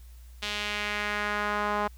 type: tone with band-pass filter sweep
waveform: sawtooth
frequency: 207.7 Hz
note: G#3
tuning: in tune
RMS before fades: -30 dBFS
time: 0.42-1.88 s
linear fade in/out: 10 ms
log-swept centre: 3400 to 980 Hz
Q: 1.7
effects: added 60 Hz sine -45 dBFS peak until 1.97 s + white hiss -61 dBFS RMS until 1.97 s